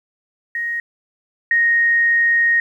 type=tone pair in turn; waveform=sine; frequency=1874 / 1865.3 Hz; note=A#6 / A#6; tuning=+9 / +1 cents; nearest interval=unison; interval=8 cents; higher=first; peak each=-20 / -12 dBFS; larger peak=second; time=0.55-0.8 / 1.51-2.6 s; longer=second; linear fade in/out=2 ms; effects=9-bit